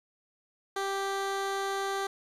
15% pulse tone with low-pass filter, 392 Hz, G4, in tune, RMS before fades -32 dBFS, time 0.76-2.07 s, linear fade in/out 5 ms, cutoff 11000 Hz, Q 0.52, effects 10-bit

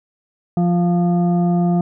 sine tone with frequency modulation, 174.61 Hz, F3, in tune, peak -13 dBFS, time 0.57-1.81 s, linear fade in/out 2 ms, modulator 524 Hz, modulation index 0.6, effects none

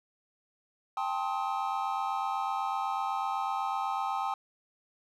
triangle chord, A half-diminished seventh, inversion third, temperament just, 792 / 880 / 1056 / 1267.2 Hz, G5 / A5 / C6 / Eb6, +18 / 0 / +16 / +31 cents, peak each -31 / -34 / -35 / -34 dBFS, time 0.97-4.34 s, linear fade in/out 2 ms, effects none

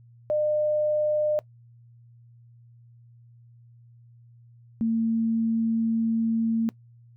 sine tone pair in turn, 604 / 226.2 Hz, D5 / A3, +48 / +48 cents, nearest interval octave + perfect fourth, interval 1700 cents, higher first, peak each -21 dBFS, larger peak neither, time 0.3-1.39 / 4.81-6.69 s, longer second, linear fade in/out 0 ms, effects noise-tail reverb RT60 0.1 s tail -21 dB re dry + added 118 Hz sine -50 dBFS peak until 7.16 s

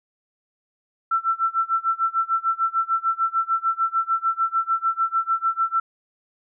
sine tone with tremolo, 1340 Hz, E6, 28 cents sharp, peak -16 dBFS, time 1.11-5.8 s, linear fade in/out 5 ms, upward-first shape sine, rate 6.7 Hz, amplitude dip 95%, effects none

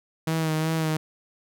sawtooth tone with vibrato, 159 Hz, D#3, 38 cents sharp, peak -19 dBFS, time 0.27-0.97 s, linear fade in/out 5 ms, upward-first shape sine, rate 2.7 Hz, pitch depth 31 cents each way, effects none

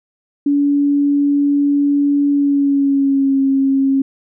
sine tone with pitch glide, 285.5 to 271 Hz, D4 to C#4, -49 to -39 cents, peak -11 dBFS, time 0.46-4.02 s, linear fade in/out 5 ms, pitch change -90 cents, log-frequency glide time 2.3-3.41 s, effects none

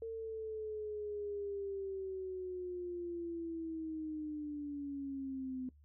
sine linear sweep, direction down, 454.1 to 253.9 Hz, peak -38 dBFS, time 0.02-5.69 s, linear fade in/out 2 ms, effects noise-tail reverb RT60 0.1 s tail -18 dB re dry + added 73 Hz sine -60 dBFS peak until 5.84 s

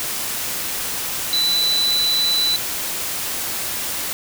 sine tone in noise, 3982 Hz, B7, 14 cents sharp, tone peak -16 dBFS, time 1.33-2.56 s, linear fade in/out 0 ms, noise white, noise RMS -25 dBFS, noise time 0-4.13 s, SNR +6 dB, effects none

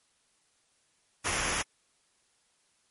pink noise with comb filter, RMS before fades -30 dBFS, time 1.24-1.63 s, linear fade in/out 20 ms, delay 0.24 ms, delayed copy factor -0.6, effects white hiss -70 dBFS RMS until 2.9 s + MP3 48 kbps

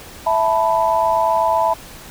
sine chord, E suspended fourth, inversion none, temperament equal, 659.3 / 880 / 987.8 Hz, E5 / A5 / B5, 0 / 0 / 0 cents, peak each -18 dBFS, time 0.26-1.74 s, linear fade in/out 10 ms, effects pink hiss -38 dBFS RMS until 2.1 s

